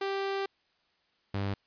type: tone pair in turn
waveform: sawtooth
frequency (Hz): 392 / 99.37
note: G4 / G2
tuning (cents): 0 / +24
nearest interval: 2 octaves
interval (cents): 2376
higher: first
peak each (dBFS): -26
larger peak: neither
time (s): 0.01-0.46 / 1.34-1.54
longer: first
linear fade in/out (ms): 5
effects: white hiss -71 dBFS RMS until 1.66 s + resampled to 11025 Hz